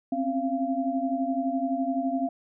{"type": "tone cluster", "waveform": "sine", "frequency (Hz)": [260.1, 271.9, 687], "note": ["C4", "C#4", "F5"], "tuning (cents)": [-10, -33, -29], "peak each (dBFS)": -29, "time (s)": [0.12, 2.29], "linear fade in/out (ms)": 5, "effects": []}